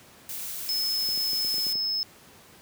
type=noise; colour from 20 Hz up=blue; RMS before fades=-35 dBFS; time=0.29-1.73 s; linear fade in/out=2 ms
type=tone; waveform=triangle; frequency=5200 Hz; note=E8; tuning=24 cents flat; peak=-24 dBFS; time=0.69-2.03 s; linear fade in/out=0 ms
type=clicks; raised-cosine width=2 ms; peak=-30 dBFS; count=8; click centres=1.088 / 1.176 / 1.332 / 1.448 / 1.542 / 1.582 / 1.667 / 1.755 s
effects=pink hiss -52 dBFS RMS until 2.61 s + high-pass 100 Hz 12 dB/octave